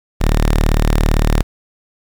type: tone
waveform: sawtooth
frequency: 37.72 Hz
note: D1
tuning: 47 cents sharp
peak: -7 dBFS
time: 0.2-1.43 s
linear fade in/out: 20 ms
effects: 7-bit